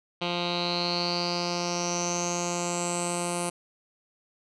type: tone with low-pass filter sweep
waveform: 10% pulse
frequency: 174.61 Hz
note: F3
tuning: in tune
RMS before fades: -29 dBFS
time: 0.21-3.5 s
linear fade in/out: 10 ms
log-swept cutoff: 3500 to 9300 Hz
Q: 9.3
effects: none